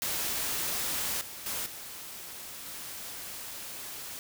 white noise with level steps, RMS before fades -32 / -43 / -34 / -43 / -41 dBFS, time 0.02-4.19 s, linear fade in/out 0 ms, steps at 1.21 / 1.46 / 1.66 / 2.66 s, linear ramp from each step 2 ms, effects none

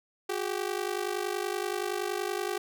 sawtooth ring-modulated tone, 387.5 Hz, G4, 20 cents flat, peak -23 dBFS, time 0.29-2.58 s, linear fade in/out 5 ms, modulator 25.3 Hz, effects none

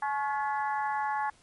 harmonic tone with a mistuned harmonic, 283.8 Hz, C#4, 41 cents sharp, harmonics 3 / 4 / 5 / 6 / 7, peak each -29 / -35 / -41 / -37 / -46 dBFS, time 0.02-1.3 s, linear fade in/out 5 ms, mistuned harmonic 4, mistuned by -53 cents, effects pink hiss -61 dBFS RMS until 1.42 s + MP3 48 kbps

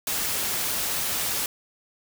white noise, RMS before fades -27 dBFS, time 0.07-1.46 s, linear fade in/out 2 ms, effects none

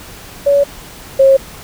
sine tone pair in turn, 566 / 539.7 Hz, C#5 / C#5, +36 / -46 cents, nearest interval minor second, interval 82 cents, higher first, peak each -7 / -4 dBFS, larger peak second, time 0.46-0.64 / 1.19-1.37 s, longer neither, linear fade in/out 10 ms, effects pink hiss -34 dBFS RMS until 1.63 s

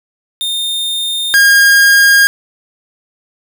45% pulse tone pair in turn, 3641 / 1621.9 Hz, A#7 / G#6, -41 / -41 cents, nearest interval octave + major second, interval 1400 cents, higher first, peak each -15 / -5 dBFS, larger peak second, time 0.41-1.34 / 1.34-2.27 s, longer neither, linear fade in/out 0 ms, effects none

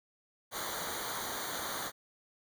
pink noise with comb filter, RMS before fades -38 dBFS, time 0.51-1.92 s, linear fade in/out 50 ms, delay 0.38 ms, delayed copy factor -0.95, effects none

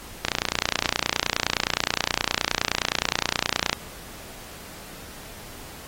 click train, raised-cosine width 0.2 ms, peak -3 dBFS, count 104, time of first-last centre 0.25-3.73 s, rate 29.6 Hz, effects pink hiss -42 dBFS RMS until 5.87 s + AAC 48 kbps

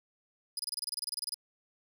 25% pulse tone bursts, 4978 Hz, D#8, in tune, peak -28 dBFS, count 16, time 0.57-1.343 s, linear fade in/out 2 ms, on 23 ms, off 27 ms, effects none

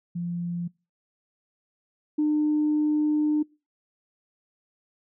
sine tone pair in turn, 173.2 / 301.8 Hz, F3 / D4, -14 / +47 cents, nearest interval minor seventh, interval 961 cents, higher second, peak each -27 / -19 dBFS, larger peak second, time 0.15-0.68 / 2.18-3.43 s, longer second, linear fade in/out 10 ms, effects noise-tail reverb RT60 0.3 s tail -25 dB re dry + tanh soft clip ceiling -16 dBFS

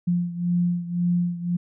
sine beating tone pair, 174.61 / 176.51 Hz, F3 / F3, 0 / +19 cents, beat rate 1.9 Hz, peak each -22 / -26 dBFS, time 0.07-1.57 s, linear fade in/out 10 ms, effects none

